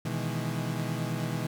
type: chord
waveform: 35% pulse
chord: E major seventh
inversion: second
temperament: equal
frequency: 123.47 / 155.56 / 164.81 / 207.7 Hz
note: B2 / D#3 / E3 / G#3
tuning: 0 / 0 / 0 / 0 cents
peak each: -32 / -33 / -34 / -37 dBFS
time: 0.05-1.47 s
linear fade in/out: 5 ms
effects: none